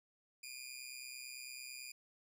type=tone with amplitude modulation; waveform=15% pulse; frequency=2426 Hz; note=D#7; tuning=44 cents flat; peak=-37 dBFS; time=0.43-1.92 s; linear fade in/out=5 ms; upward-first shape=sine; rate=129 Hz; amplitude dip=70%; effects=none